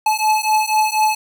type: beating tone pair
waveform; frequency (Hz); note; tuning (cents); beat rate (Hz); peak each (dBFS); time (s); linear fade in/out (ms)
square; 860 / 864.1; A5 / A5; -40 / -32; 4.1; -18 / -18; 0.06-1.15; 5
effects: none